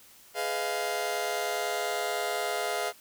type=chord; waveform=sawtooth; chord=F half-diminished seventh; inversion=first; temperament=just; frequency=419.1 / 502.9 / 628.6 / 698.5 Hz; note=Ab4 / Cb5 / Eb5 / F5; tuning=+16 / +31 / +18 / 0 cents; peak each=-31 / -33 / -32 / -28 dBFS; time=0.34-2.93 s; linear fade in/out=50 ms; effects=white hiss -55 dBFS RMS until 3 s